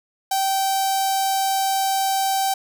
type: tone with notch filter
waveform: sawtooth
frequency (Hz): 776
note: G5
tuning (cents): -18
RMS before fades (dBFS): -21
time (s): 0.31-2.54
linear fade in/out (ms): 5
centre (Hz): 1900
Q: 0.57
effects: none